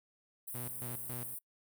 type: high-pass noise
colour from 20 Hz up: white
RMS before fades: -43 dBFS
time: 0.47-1.39 s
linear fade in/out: 10 ms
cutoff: 8500 Hz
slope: 96 dB/octave
type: tone with tremolo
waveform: sawtooth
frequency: 122.8 Hz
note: B2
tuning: 9 cents flat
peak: -38 dBFS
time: 0.54-1.35 s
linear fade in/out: 10 ms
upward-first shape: square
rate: 3.6 Hz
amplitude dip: 80%
effects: noise-tail reverb RT60 0.1 s tail -25 dB re dry